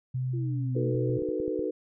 sine tone with pitch glide, 128.1 to 125.75 Hz, C3 to B2, -36 to +32 cents, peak -27 dBFS, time 0.14-1.18 s, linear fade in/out 10 ms, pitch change -32 cents, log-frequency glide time 0.48-0.64 s
sine exponential sweep, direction down, 349.2 to 222 Hz, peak -36 dBFS, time 0.33-0.91 s, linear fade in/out 10 ms
sine chord, B dominant seventh, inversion first, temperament just, 308.7 / 370.4 / 444.5 / 493.9 Hz, D#4 / F#4 / A4 / B4, -14 / +2 / +18 / 0 cents, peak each -33 dBFS, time 0.75-1.71 s, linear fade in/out 10 ms
clicks, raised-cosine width 3 ms, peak -28 dBFS, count 8, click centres 0.951 / 1.098 / 1.191 / 1.222 / 1.289 / 1.401 / 1.48 / 1.593 s
effects none

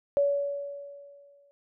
sine tone with exponential decay, 567 Hz, C#5, 39 cents sharp, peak -19 dBFS, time 0.17-1.51 s, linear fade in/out 0 ms, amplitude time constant 290 ms, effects none

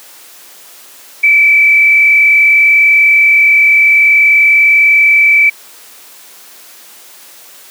sine tone with frequency modulation, 2310 Hz, D7, 29 cents flat, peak -4 dBFS, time 1.23-5.5 s, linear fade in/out 10 ms, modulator 39.5 Hz, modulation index 0.88, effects white hiss -37 dBFS RMS until 7.7 s + high-pass 300 Hz 12 dB/octave

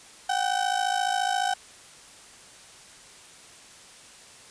35% pulse ring-modulated tone, 762 Hz, G5, 49 cents flat, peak -19 dBFS, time 0.29-1.54 s, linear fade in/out 5 ms, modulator 27.2 Hz, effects white hiss -49 dBFS RMS until 4.5 s + resampled to 22050 Hz

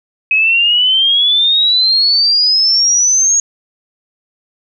sine exponential sweep, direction up, 2538 to 6645 Hz, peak -8 dBFS, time 0.31-3.4 s, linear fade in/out 2 ms, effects none

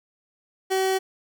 30% pulse tone, 380.3 Hz, F#4, 48 cents sharp, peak -18 dBFS, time 0.7-0.99 s, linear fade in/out 20 ms, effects none

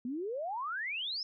sine exponential sweep, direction up, 233.1 to 5380 Hz, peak -34 dBFS, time 0.05-1.23 s, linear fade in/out 2 ms, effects none

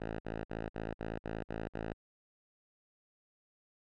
5% pulse tone bursts, 55 Hz, A1, in tune, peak -26 dBFS, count 8, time 0-1.936 s, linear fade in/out 10 ms, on 200 ms, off 48 ms, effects low-pass 2000 Hz 12 dB/octave

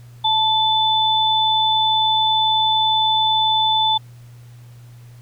sine tone pair together, 876 / 3509 Hz, A5 / A7, -8 / -5 cents, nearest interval 2 octaves, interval 2403 cents, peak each -17 dBFS, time 0.24-3.98 s, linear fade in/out 10 ms, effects added 120 Hz sine -39 dBFS peak until 5.21 s + pink hiss -54 dBFS RMS until 5.21 s

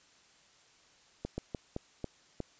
slowing click train, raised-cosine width 2 ms, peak -22 dBFS, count 6, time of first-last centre 1.25-2.403 s, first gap 130 ms, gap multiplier 1.29, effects white hiss -63 dBFS RMS until 2.59 s + resampled to 16000 Hz

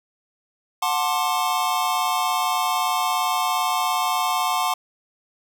square chord, D dominant seventh, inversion first, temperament just, 734.2 / 881 / 1057.2 / 1174.7 Hz, F#5 / A5 / C6 / D6, -14 / +2 / +18 / 0 cents, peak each -26 / -27 / -25 / -29 dBFS, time 0.82-4.74 s, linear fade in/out 5 ms, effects none

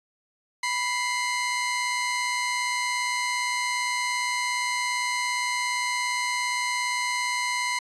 sawtooth tone pair together, 987.8 / 2093 Hz, B5 / C7, 0 / 0 cents, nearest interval octave + minor second, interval 1300 cents, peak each -24 dBFS, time 0.63-7.79 s, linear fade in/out 5 ms, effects resampled to 22050 Hz

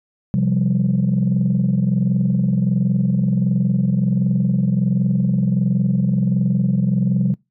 sine chord, C suspended fourth, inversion none, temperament equal, 130.81 / 174.61 / 196 Hz, C3 / F3 / G3, 0 / 0 / 0 cents, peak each -18 dBFS, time 0.34-7.34 s, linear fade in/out 0 ms, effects noise-tail reverb RT60 0.2 s tail -22 dB re dry + tanh soft clip ceiling -9 dBFS

